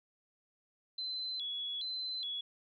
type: tone with vibrato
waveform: sine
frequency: 3700 Hz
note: A#7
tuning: 14 cents flat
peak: -36 dBFS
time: 0.98-2.41 s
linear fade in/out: 5 ms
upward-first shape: square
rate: 1.2 Hz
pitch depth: 160 cents each way
effects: none